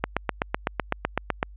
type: click train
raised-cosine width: 0.5 ms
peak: -7 dBFS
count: 12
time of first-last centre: 0.04-1.429 s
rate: 7.92 Hz
effects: added 50 Hz sine -42 dBFS peak until 1.56 s + resampled to 8000 Hz